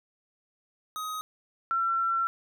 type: tone pair in turn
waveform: square / sine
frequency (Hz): 1258 / 1352.3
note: D#6 / E6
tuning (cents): +19 / +44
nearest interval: minor second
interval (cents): 125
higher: second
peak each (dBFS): -33 / -24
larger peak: second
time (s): 0.96-1.21 / 1.71-2.27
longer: second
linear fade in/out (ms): 0
effects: none